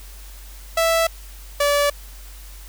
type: tone pair in turn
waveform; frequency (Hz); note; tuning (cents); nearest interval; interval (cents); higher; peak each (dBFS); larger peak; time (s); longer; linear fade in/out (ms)
sawtooth; 659.3 / 576.6; E5 / D5; 0 / -32; major second; 232; first; -12; neither; 0.77-1.07 / 1.6-1.9; neither; 5
effects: added 48 Hz sine -37 dBFS peak until 2.68 s + white hiss -45 dBFS RMS until 2.68 s